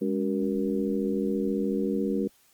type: harmonic tone with a mistuned harmonic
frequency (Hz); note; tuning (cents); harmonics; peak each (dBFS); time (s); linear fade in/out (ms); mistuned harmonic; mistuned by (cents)
94.2; F#2; +32; 2 / 3 / 4 / 5; -28 / -30 / -31 / -32; 0.01-2.28; 10; 2; +140
effects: white hiss -62 dBFS RMS until 2.53 s + Opus 24 kbps